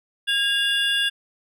triangle tone cluster, 1627 / 2811 / 3442 Hz, G#6 / F7 / A7, -36 / +11 / -39 cents, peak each -22 dBFS, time 0.27-1.1 s, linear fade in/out 20 ms, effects none

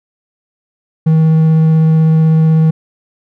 triangle tone with vibrato, 159.3 Hz, D#3, 41 cents sharp, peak -4 dBFS, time 1.06-2.71 s, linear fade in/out 10 ms, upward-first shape triangle, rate 16 Hz, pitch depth 9 cents each way, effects none

